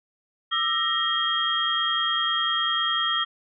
sine tone cluster, 1198 / 1328 / 1870 / 3233 Hz, D6 / E6 / A#6 / G#7, +34 / +12 / +5 / -47 cents, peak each -31 / -27 / -30 / -24 dBFS, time 0.51-3.25 s, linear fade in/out 20 ms, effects none

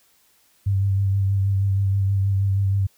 sine tone with vibrato, 98 Hz, G2, in tune, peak -17 dBFS, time 0.66-2.87 s, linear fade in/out 10 ms, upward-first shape sine, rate 6.3 Hz, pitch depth 25 cents each way, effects white hiss -60 dBFS RMS until 2.97 s

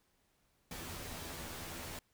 pink noise with comb filter, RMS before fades -45 dBFS, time 0.71-1.99 s, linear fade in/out 2 ms, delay 12 ms, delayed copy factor +0.65, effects pink hiss -75 dBFS RMS until 2.13 s

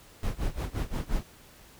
brown noise with tremolo, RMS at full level -27 dBFS, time 0.23-1.23 s, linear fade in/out 2 ms, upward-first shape sine, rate 5.7 Hz, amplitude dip 95%, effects pink hiss -54 dBFS RMS until 1.79 s

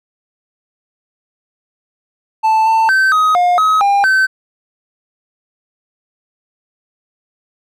triangle tone with pitch steps, 880 / 892 / 1545 / 1259 / 712 / 1273 / 802 / 1537 Hz, A5 / A5 / G6 / D#6 / F5 / D#6 / G5 / G6, 0 / +23 / -26 / +20 / +33 / +39 / +39 / -35 cents, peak -7 dBFS, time 2.43-4.27 s, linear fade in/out 20 ms, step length 230 ms, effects none

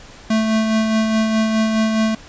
square tone with tremolo, 220 Hz, A3, in tune, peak -14 dBFS, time 0.3-2.15 s, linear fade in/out 5 ms, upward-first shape sine, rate 4.8 Hz, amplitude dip 35%, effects pink hiss -41 dBFS RMS until 2.28 s + resampled to 16000 Hz

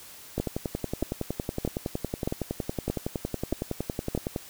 two click trains, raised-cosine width 2 ms, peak -13 / -15 dBFS, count 7 / 44, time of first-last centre 0.4-4.15 / 0.38-4.361 s, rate 1.6 / 10.8 Hz, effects white hiss -47 dBFS RMS until 4.49 s

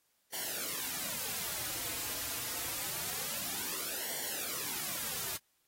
white noise with flanger, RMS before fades -38 dBFS, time 0.32-5.38 s, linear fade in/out 20 ms, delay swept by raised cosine 0.78 to 5.38 ms, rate 0.26 Hz, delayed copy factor -0.75, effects white hiss -75 dBFS RMS until 5.67 s + AAC 48 kbps

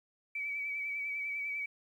sine tone with vibrato, 2291 Hz, D7, 44 cents flat, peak -34 dBFS, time 0.35-1.66 s, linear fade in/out 5 ms, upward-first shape sine, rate 10 Hz, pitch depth 32 cents each way, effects 11-bit

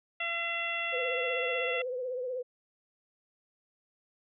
harmonic tone, 679 Hz, F5, 49 cents flat, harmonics 1 / 2 / 3 / 4 / 5, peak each -40 / -40 / -35 / -34 / -42 dBFS, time 0.2-1.82 s, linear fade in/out 5 ms
sine tone with vibrato, 504 Hz, B4, 35 cents sharp, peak -32 dBFS, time 0.92-2.43 s, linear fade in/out 20 ms, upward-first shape triangle, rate 16 Hz, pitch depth 73 cents each way
effects none

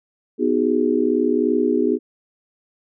sine chord, G# minor seventh, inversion first, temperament just, 249.2 / 311.5 / 373.8 / 415.3 Hz, B3 / D#4 / F#4 / G#4, +16 / +2 / +18 / 0 cents, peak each -21 / -21 / -22 / -21 dBFS, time 0.38-1.99 s, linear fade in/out 50 ms, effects none

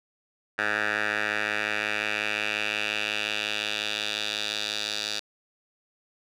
10% pulse tone with band-pass filter sweep, 105.6 Hz, G#2, 29 cents sharp, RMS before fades -29 dBFS, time 0.58-5.2 s, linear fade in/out 10 ms, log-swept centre 1700 to 4300 Hz, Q 2.6, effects none

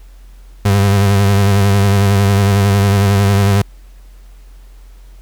35% pulse tone with vibrato, 99.6 Hz, G2, 28 cents sharp, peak -7 dBFS, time 0.65-3.62 s, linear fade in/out 5 ms, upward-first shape sine, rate 11 Hz, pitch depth 39 cents each way, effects added 44 Hz sine -35 dBFS peak until 5.21 s + pink hiss -52 dBFS RMS until 5.21 s

